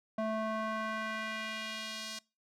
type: tone with band-pass filter sweep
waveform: square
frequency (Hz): 219.1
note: A3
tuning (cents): -7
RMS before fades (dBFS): -37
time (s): 0.18-2.19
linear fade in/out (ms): 5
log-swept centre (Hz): 650 to 5000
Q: 1.3
effects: noise-tail reverb RT60 0.3 s tail -25 dB re dry